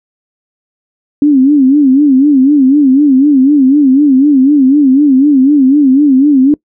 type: tone with vibrato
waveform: sine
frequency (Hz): 277.2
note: C#4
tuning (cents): 0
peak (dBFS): -3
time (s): 1.22-6.54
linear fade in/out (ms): 2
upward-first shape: sine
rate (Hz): 4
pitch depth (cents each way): 130
effects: noise-tail reverb RT60 0.1 s tail -24 dB re dry